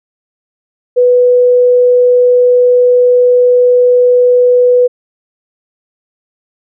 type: tone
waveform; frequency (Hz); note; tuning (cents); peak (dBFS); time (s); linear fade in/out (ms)
sine; 493.9; B4; 0; -4; 0.96-4.88; 20
effects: none